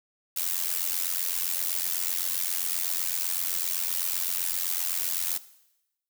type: noise with amplitude modulation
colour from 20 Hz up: blue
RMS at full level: -25 dBFS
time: 0.36-5.38 s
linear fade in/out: 10 ms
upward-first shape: sine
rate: 87.8 Hz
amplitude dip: 90%
effects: noise-tail reverb RT60 0.9 s tail -17 dB re dry